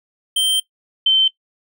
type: tone pair in turn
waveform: square / sine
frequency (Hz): 3132 / 3094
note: G7 / G7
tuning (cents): -2 / -23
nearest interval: unison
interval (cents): 21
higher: first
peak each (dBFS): -15 / -10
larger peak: second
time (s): 0.36-0.6 / 1.06-1.28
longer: first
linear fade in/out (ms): 5
effects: noise-tail reverb RT60 0.1 s tail -19 dB re dry